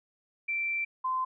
sine tone pair in turn, 2345 / 1033.2 Hz, D7 / C6, -3 / -22 cents, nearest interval octave + major second, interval 1419 cents, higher first, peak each -28 / -27 dBFS, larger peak second, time 0.48-0.85 / 1.04-1.25 s, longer first, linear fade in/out 10 ms, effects none

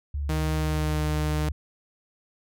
sine tone with vibrato, 71.6 Hz, D2, 43 cents flat, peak -26 dBFS, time 0.14-1.52 s, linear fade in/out 5 ms, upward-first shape triangle, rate 5.4 Hz, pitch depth 18 cents each way
sawtooth tone with pitch glide, 155.56 to 152.18 Hz, D#3 to D#3, 0 to -38 cents, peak -22 dBFS, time 0.29-1.49 s, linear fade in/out 5 ms, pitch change -38 cents, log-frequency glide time 0.53-1.01 s
effects none

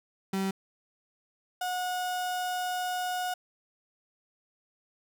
35% pulse tone pair in turn, 192.7 / 727.5 Hz, G3 / F#5, -29 / -29 cents, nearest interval octave + major seventh, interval 2300 cents, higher second, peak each -26 / -28 dBFS, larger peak first, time 0.33-0.51 / 1.61-3.34 s, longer second, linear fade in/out 5 ms, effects none

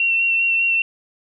sine tone with vibrato, 2720 Hz, F7, 46 cents flat, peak -15 dBFS, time 0-0.82 s, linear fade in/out 2 ms, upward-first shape sine, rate 5 Hz, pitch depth 19 cents each way, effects none

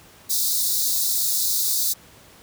white high-pass noise, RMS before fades -22 dBFS, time 0.29-1.94 s, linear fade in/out 20 ms, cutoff 3700 Hz, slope 96 dB/octave, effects pink hiss -49 dBFS RMS until 2.42 s + high-pass 60 Hz 12 dB/octave

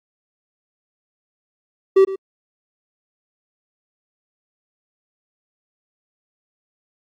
triangle tone with echo, 385.6 Hz, G4, 28 cents flat, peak -6 dBFS, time 1.96-2.05 s, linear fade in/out 10 ms, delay 110 ms, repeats 1, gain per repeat -15 dB, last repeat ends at 2.16 s, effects AAC 64 kbps

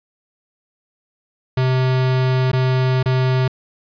square tone with dropouts, 129.3 Hz, C3, 20 cents flat, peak -15 dBFS, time 1.57-3.48 s, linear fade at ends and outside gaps 5 ms, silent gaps 2.517-2.531 / 3.029-3.058 s, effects resampled to 11025 Hz + 9-bit

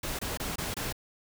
pink noise bursts, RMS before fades -34 dBFS, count 5, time 0.03-0.926 s, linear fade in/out 5 ms, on 160 ms, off 24 ms, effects none

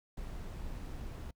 brown noise, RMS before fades -42 dBFS, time 0.17-1.31 s, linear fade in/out 5 ms, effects noise-tail reverb RT60 0.1 s tail -25 dB re dry

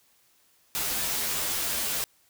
white noise with comb filter, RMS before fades -29 dBFS, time 0.75-2.04 s, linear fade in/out 0 ms, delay 11 ms, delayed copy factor -0.9, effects white hiss -64 dBFS RMS until 2.29 s

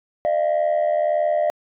sine tone pair together, 605.3 / 687 Hz, D#5 / F5, -48 / -29 cents, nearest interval major second, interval 219 cents, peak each -17 / -19 dBFS, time 0.25-1.5 s, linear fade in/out 0 ms, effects tanh soft clip ceiling -14 dBFS

